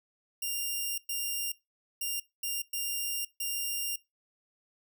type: tone bursts at uneven times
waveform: 5% pulse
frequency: 2794 Hz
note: F7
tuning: in tune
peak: -22 dBFS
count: 6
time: 0.42-0.98 / 1.09-1.52 / 2.01-2.2 / 2.43-2.62 / 2.73-3.25 / 3.4-3.96 s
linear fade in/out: 5 ms
effects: noise-tail reverb RT60 0.2 s tail -20 dB re dry